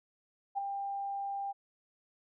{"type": "tone with ADSR envelope", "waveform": "sine", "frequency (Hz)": 795, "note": "G5", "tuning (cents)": 24, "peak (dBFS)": -28, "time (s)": [0.55, 1.53], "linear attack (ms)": 31, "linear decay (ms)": 7, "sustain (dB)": -6, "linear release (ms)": 24, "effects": []}